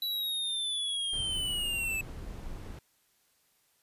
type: linear sweep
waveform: square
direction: down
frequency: 3951 to 2605 Hz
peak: -31 dBFS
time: 0.02-2.01 s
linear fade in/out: 2 ms
type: noise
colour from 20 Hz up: brown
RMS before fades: -41 dBFS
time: 1.13-2.79 s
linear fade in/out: 2 ms
effects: white hiss -70 dBFS RMS until 3.82 s + resampled to 32000 Hz